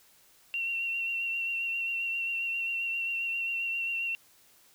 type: tone with vibrato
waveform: sine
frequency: 2733 Hz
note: F7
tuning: 38 cents flat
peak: -29 dBFS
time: 0.54-4.15 s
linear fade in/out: 0 ms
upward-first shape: triangle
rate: 7.5 Hz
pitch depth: 29 cents each way
effects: white hiss -61 dBFS RMS until 4.74 s